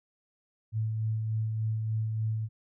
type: tone with tremolo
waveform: sine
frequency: 110 Hz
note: A2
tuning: in tune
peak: -26 dBFS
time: 0.72-2.49 s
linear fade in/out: 50 ms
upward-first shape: sine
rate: 3.4 Hz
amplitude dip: 30%
effects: none